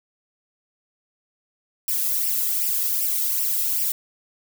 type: noise with flanger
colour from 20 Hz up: violet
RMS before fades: -23 dBFS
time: 1.88-3.92 s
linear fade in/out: 2 ms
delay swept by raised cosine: 0.37 to 1.57 ms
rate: 2.6 Hz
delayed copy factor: +0.9
effects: none